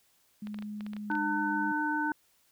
sine tone with pitch glide, 209.4 to 204.6 Hz, G#3 to G#3, +15 to -26 cents, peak -36 dBFS, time 0.42-1.72 s, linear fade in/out 5 ms, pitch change -41 cents, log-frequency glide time 1.01-1.3 s
clicks, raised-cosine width 0.3 ms, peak -30 dBFS, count 10, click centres 0.471 / 0.544 / 0.588 / 0.624 / 0.808 / 0.865 / 0.934 / 0.966 / 1.115 / 1.153 s
harmonic tone, 301.2 Hz, D4, 44 cents sharp, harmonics 1 / 3 / 5, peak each -32 / -32 / -32 dBFS, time 1.1-2.12 s, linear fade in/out 2 ms
effects white hiss -68 dBFS RMS until 2.51 s

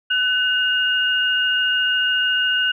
sine tone pair together, 1500 / 2843 Hz, F#6 / F7, +23 / +30 cents, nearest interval major seventh, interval 1107 cents, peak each -19 dBFS, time 0.1-2.72 s, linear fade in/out 10 ms, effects none

